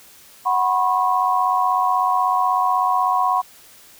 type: chord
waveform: sine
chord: F# suspended fourth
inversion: none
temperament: equal with one note detuned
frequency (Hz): 740 / 987.8 / 1084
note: F#5 / B5 / C#6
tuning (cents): 0 / 0 / -39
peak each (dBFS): -20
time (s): 0.45-3.42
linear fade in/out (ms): 20
effects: white hiss -47 dBFS RMS until 3.99 s